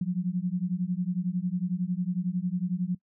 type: beating tone pair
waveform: sine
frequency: 174.61 / 185.61 Hz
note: F3 / F#3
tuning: 0 / +6 cents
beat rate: 11 Hz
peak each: -29 dBFS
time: 0.01-2.95 s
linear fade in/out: 5 ms
effects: noise-tail reverb RT60 0.1 s tail -22 dB re dry